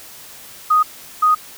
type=tone bursts at uneven times; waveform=sine; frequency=1244.5 Hz; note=D#6; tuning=in tune; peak=-10 dBFS; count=2; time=0.7-0.83 / 1.22-1.35 s; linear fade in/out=10 ms; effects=white hiss -39 dBFS RMS until 1.57 s